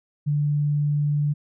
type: tone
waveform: sine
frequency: 146.83 Hz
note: D3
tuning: in tune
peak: -19 dBFS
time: 0.26-1.34 s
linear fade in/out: 20 ms
effects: none